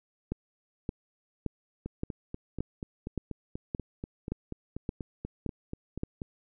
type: two click trains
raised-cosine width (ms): 3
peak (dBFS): -23 / -18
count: 19 / 11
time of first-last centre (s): 1.86-6.218 / 0.32-6.034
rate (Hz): 4.13 / 1.75
effects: none